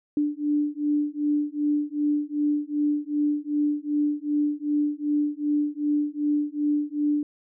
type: beating tone pair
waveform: sine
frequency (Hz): 293.7 / 296.3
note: D4 / D4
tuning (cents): 0 / +15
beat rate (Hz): 2.6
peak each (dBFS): -25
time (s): 0.17-7.23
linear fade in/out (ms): 2
effects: none